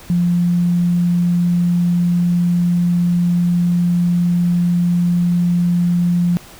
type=tone; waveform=sine; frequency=174.61 Hz; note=F3; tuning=in tune; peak=-12 dBFS; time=0.1-6.37 s; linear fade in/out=0 ms; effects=pink hiss -40 dBFS RMS until 6.59 s